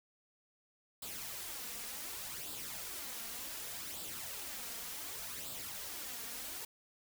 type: noise with flanger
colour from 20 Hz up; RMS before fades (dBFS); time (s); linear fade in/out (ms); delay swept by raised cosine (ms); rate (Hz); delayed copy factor
white; -44; 1.02-6.65; 5; 0.24 to 4.34; 0.67; +0.55
effects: none